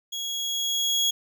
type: tone with level ramp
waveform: 30% pulse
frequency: 3322 Hz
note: G#7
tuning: in tune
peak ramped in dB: -27 to -17 dBFS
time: 0.12-1.11 s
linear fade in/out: 10 ms
effects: none